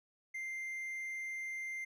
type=tone; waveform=triangle; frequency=2093 Hz; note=C7; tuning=in tune; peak=-37 dBFS; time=0.34-1.85 s; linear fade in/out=10 ms; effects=none